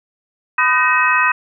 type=tone cluster; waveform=sine; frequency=1004 / 1240 / 1527 / 1878 / 2555 Hz; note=B5 / D#6 / G6 / A#6 / D#7; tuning=+28 / -6 / -46 / +12 / +45 cents; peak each=-18 dBFS; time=0.58-1.32 s; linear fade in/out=5 ms; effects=none